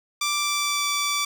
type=tone with pitch glide; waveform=10% pulse; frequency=1174.7 to 1159.9 Hz; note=D6 to D6; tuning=0 to -22 cents; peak=-14 dBFS; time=0.21-1.25 s; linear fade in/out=5 ms; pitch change=-22 cents; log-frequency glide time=0.34-0.88 s; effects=none